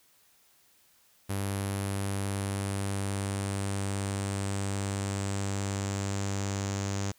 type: tone with low-pass filter sweep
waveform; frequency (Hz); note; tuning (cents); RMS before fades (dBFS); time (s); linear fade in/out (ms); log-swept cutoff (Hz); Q
sawtooth; 98.8; G2; +14; -32; 1.29-7.12; 10; 11000 to 6800; 5
effects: white hiss -64 dBFS RMS until 7.18 s